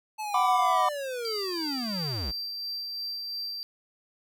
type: linear sweep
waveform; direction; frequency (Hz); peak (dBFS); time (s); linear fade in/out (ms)
square; down; 872 to 50.2; -32; 0.18-2.32; 20
type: chord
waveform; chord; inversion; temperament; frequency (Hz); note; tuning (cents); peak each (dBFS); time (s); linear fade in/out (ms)
triangle; B minor; second; equal with one note detuned; 740 / 995.2 / 1174.7; F#5 / B5 / D6; 0 / +13 / 0; -24; 0.34-0.89; 5
type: tone with tremolo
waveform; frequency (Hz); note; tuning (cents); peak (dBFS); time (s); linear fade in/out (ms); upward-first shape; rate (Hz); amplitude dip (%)
triangle; 4699; D8; 0; -30; 1.25-3.63; 0; sine; 2.9; 25
effects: none